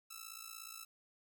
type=ring-modulated tone; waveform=5% pulse; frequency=1318.5 Hz; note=E6; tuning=in tune; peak=-33 dBFS; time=0.1-0.85 s; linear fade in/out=10 ms; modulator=28.4 Hz; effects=none